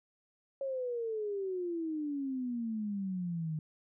sine exponential sweep, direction down, 552 to 152.7 Hz, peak -33 dBFS, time 0.61-3.59 s, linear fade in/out 2 ms, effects none

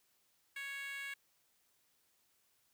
10% pulse tone with high-pass filter, 554.4 Hz, C#5, in tune, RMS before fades -44 dBFS, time 0.56-1.14 s, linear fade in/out 5 ms, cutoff 1900 Hz, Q 6, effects white hiss -75 dBFS RMS until 2.73 s

